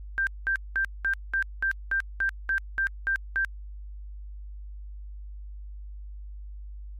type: tone bursts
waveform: sine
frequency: 1576 Hz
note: G6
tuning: 9 cents sharp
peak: -22 dBFS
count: 12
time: 0.18-3.448 s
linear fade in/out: 0 ms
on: 89 ms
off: 200 ms
effects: added 50 Hz sine -37 dBFS peak until 6.99 s + MP3 64 kbps